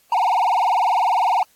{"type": "tone with vibrato", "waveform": "triangle", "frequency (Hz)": 830.6, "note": "G#5", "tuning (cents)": 0, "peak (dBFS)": -13, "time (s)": [0.12, 1.43], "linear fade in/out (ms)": 2, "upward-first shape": "sine", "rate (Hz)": 20, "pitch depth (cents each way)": 260, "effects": ["white hiss -58 dBFS RMS until 1.55 s", "AAC 64 kbps"]}